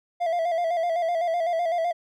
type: tone with vibrato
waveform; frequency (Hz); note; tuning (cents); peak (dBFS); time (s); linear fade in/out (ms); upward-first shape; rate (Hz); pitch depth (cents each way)
triangle; 678; E5; +49; -20; 0.2-1.93; 20; square; 7.9; 58
effects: none